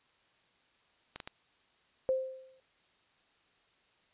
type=clicks; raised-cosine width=0.2 ms; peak=-23 dBFS; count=3; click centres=1.16 / 1.202 / 1.275 s
type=tone with exponential decay; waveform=sine; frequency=523 Hz; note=C5; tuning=1 cent flat; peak=-24 dBFS; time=2.09-2.6 s; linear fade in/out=0 ms; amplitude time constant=110 ms
effects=white hiss -69 dBFS RMS until 4.13 s + resampled to 8000 Hz